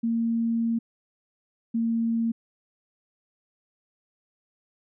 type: tone pair in turn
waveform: sine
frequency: 230 / 229.1 Hz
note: A#3 / A#3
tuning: -23 / -30 cents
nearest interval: unison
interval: 7 cents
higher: first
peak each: -22 dBFS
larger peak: neither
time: 0.03-0.79 / 1.74-2.32 s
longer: first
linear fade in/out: 10 ms
effects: none